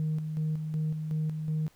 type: tone with tremolo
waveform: sine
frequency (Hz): 155.56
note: D#3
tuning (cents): 0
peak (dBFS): -25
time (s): 0-1.68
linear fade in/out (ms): 0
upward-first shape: square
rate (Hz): 2.7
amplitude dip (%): 50
effects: tanh soft clip ceiling -24 dBFS + pink hiss -63 dBFS RMS until 1.75 s